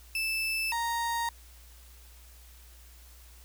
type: tone pair in turn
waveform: 35% pulse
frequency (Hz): 2637 / 932.3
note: E7 / A#5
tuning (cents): 0 / 0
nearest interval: octave + tritone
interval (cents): 1800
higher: first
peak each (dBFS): -27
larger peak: neither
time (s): 0.15-0.72 / 0.72-1.29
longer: neither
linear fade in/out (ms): 2
effects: added 60 Hz sine -51 dBFS peak until 3.44 s + white hiss -57 dBFS RMS until 3.44 s